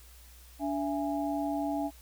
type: tone cluster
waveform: sine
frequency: 288.7 / 670 / 826 Hz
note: D4 / E5 / G#5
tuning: -30 / +28 / -10 cents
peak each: -31 / -35 / -36 dBFS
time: 0.59-1.91 s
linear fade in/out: 50 ms
effects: added 60 Hz sine -52 dBFS peak until 2.01 s + white hiss -57 dBFS RMS until 2.01 s